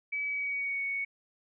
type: tone with pitch glide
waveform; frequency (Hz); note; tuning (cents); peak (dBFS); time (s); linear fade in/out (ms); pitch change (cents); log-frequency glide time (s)
sine; 2288 to 2224; D7 to C#7; -46 to +5; -30; 0.12-1.05; 10; -49; 0.24-0.82
effects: none